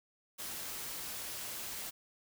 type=noise; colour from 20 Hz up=white; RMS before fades=-42 dBFS; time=0.38-1.91 s; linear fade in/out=20 ms; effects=none